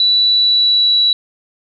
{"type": "tone with pitch glide", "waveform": "sine", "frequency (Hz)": [3951, 3924], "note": ["B7", "B7"], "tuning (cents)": [0, -12], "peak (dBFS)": -9, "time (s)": [0, 1.13], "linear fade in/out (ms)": 2, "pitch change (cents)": -12, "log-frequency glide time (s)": [0.31, 0.99], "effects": []}